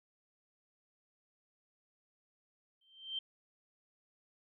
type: tone with exponential growth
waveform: sine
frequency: 3133 Hz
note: G7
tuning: 2 cents flat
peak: -33 dBFS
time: 2.81-3.19 s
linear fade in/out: 5 ms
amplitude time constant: 82 ms
effects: none